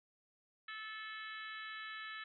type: harmonic tone with a mistuned harmonic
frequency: 435.7 Hz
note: A4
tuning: 17 cents flat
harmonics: 3 / 4 / 5 / 6 / 7 / 8 / 9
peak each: -50 / -47 / -53 / -57 / -56 / -58 / -55 dBFS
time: 0.68-2.24 s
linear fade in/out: 5 ms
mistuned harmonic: 8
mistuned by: -61 cents
effects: none